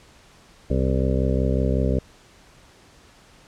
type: harmonic tone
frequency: 65.41 Hz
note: C2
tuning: in tune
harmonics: 1 / 2 / 3 / 4 / 6 / 7 / 8 / 9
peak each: -22 / -25 / -27 / -28 / -30 / -30 / -31 / -32 dBFS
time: 0.7-1.99 s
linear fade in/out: 5 ms
effects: pink hiss -52 dBFS RMS until 3.47 s + low-pass 8000 Hz 12 dB/octave